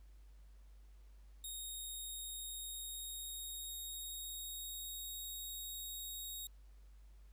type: tone with pitch glide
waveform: 10% pulse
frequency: 3733 to 3768 Hz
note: A#7 to A#7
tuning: +2 to +18 cents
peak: -37 dBFS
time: 1.44-6.47 s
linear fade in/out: 2 ms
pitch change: +16 cents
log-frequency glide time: 2.49-5.16 s
effects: added 50 Hz sine -56 dBFS peak until 7.32 s + pink hiss -75 dBFS RMS until 7.32 s